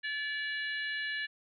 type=harmonic tone with a mistuned harmonic; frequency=577 Hz; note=D5; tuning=31 cents flat; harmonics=3 / 4 / 5 / 6 / 7; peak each=-34 / -44 / -42 / -48 / -45 dBFS; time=0.03-1.27 s; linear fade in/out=20 ms; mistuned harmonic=6; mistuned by=-16 cents; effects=none